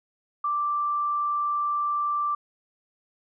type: tone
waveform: sine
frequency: 1174.7 Hz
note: D6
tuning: in tune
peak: -23 dBFS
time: 0.44-2.35 s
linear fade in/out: 5 ms
effects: none